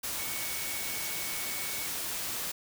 sine tone in noise, 2230 Hz, C#7, 10 cents sharp, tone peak -42 dBFS, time 0.18-1.87 s, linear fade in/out 10 ms, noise white, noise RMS -35 dBFS, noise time 0.03-2.52 s, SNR -10 dB, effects none

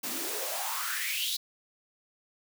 white noise with high-pass filter sweep, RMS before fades -33 dBFS, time 0.03-1.37 s, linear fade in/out 10 ms, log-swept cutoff 210 to 4100 Hz, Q 5.9, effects none

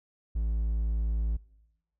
triangle tone, 55 Hz, A1, in tune, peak -24 dBFS, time 0.35-1.37 s, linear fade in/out 10 ms, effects noise-tail reverb RT60 1.0 s tail -22 dB re dry

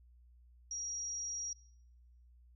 sine tone, 5690 Hz, F8, 31 cents sharp, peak -38 dBFS, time 0.71-1.53 s, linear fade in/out 2 ms, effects noise-tail reverb RT60 0.9 s tail -23 dB re dry + added 60 Hz sine -59 dBFS peak until 2.55 s

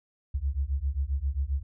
sine beating tone pair, 65.41 / 72.91 Hz, C2 / D2, 0 / -12 cents, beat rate 7.5 Hz, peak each -29 dBFS, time 0.34-1.63 s, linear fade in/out 10 ms, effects none

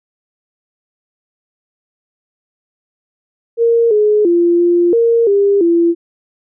sine tone with pitch steps, 464.5 / 421.6 / 344.5 / 347.6 / 463.8 / 401.2 / 339.2 Hz, A#4 / G#4 / F4 / F4 / A#4 / G4 / E4, -6 / +26 / -24 / -8 / -9 / +40 / +50 cents, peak -8 dBFS, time 3.57-5.95 s, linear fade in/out 50 ms, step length 340 ms, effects none

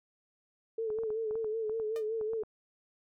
sine tone with vibrato, 440 Hz, A4, in tune, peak -31 dBFS, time 0.78-2.43 s, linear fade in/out 5 ms, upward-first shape sine, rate 5.3 Hz, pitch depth 56 cents each way
clicks, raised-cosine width 1 ms, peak -34 dBFS, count 12, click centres 0.903 / 0.987 / 1.035 / 1.104 / 1.31 / 1.355 / 1.445 / 1.696 / 1.799 / 2.212 / 2.334 / 2.435 s
sawtooth tone with exponential decay, 606 Hz, D#5, 46 cents flat, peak -37 dBFS, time 1.96-2.07 s, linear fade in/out 0 ms, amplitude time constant 22 ms
effects none

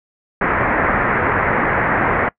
white low-pass noise, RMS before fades -17 dBFS, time 0.41-2.29 s, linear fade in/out 5 ms, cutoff 2000 Hz, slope 48 dB/octave, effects noise-tail reverb RT60 0.1 s tail -23 dB re dry

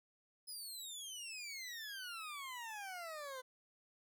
20% pulse exponential sweep, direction down, 5110 to 502 Hz, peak -40 dBFS, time 0.47-3.42 s, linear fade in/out 20 ms, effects none

